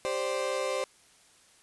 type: chord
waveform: 35% pulse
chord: G suspended fourth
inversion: none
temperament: equal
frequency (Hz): 392 / 523.3 / 587.3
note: G4 / C5 / D5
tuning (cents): 0 / 0 / 0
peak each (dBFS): -35 / -29 / -33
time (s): 0.05-0.84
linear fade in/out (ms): 0
effects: white hiss -60 dBFS RMS until 1.62 s + resampled to 24000 Hz